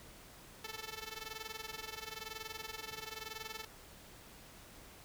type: tone with amplitude modulation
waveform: 5% pulse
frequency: 440 Hz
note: A4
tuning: in tune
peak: -29 dBFS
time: 0.64-3.65 s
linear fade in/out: 5 ms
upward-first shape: sine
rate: 21 Hz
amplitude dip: 85%
effects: pink hiss -56 dBFS RMS until 5.04 s